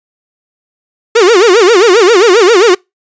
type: tone with vibrato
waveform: 45% pulse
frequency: 410.4 Hz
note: G#4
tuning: 21 cents flat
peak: -3 dBFS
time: 1.15-2.75 s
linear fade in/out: 10 ms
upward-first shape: sine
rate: 7.5 Hz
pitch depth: 270 cents each way
effects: noise-tail reverb RT60 0.2 s tail -26 dB re dry + resampled to 16000 Hz